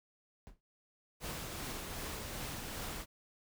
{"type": "noise with exponential decay", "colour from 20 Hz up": "brown", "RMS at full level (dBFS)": -44, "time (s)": [0.47, 0.61], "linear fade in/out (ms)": 0, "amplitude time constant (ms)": 29}
{"type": "noise with tremolo", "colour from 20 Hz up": "pink", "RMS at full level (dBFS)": -41, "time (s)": [1.2, 3.06], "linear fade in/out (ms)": 50, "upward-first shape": "triangle", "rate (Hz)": 2.6, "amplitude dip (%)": 30}
{"effects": []}